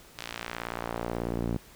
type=tone with band-pass filter sweep; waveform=sawtooth; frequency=58.27 Hz; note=A#1; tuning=in tune; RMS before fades=-34 dBFS; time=0.18-1.57 s; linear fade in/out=5 ms; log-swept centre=3900 to 220 Hz; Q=0.87; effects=pink hiss -53 dBFS RMS until 1.75 s